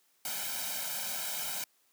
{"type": "noise with comb filter", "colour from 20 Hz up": "white", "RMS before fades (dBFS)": -36, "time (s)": [0.25, 1.64], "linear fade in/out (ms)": 2, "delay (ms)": 1.3, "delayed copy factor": 0.9, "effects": ["white hiss -70 dBFS RMS until 1.92 s", "high-pass 200 Hz 12 dB/octave"]}